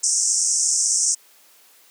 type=band-pass noise; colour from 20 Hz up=pink; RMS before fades=-20 dBFS; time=0.03-1.15 s; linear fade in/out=10 ms; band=5500 to 8900 Hz; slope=96 dB/octave; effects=white hiss -53 dBFS RMS until 1.9 s + high-pass 300 Hz 12 dB/octave